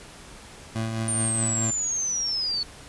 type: tone with tremolo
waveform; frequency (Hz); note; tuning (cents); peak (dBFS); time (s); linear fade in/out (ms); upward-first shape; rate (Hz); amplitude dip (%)
25% pulse; 112.2; A2; +34; -21; 0.75-1.71; 10; triangle; 4.7; 40
type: linear sweep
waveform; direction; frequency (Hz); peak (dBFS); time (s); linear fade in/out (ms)
sine; down; 9110 to 4400; -24; 1.08-2.63; 2
effects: pink hiss -45 dBFS RMS until 2.88 s + resampled to 24000 Hz